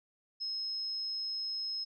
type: tone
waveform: sine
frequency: 5160 Hz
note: E8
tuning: 38 cents flat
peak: -34 dBFS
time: 0.4-1.85 s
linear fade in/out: 20 ms
effects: none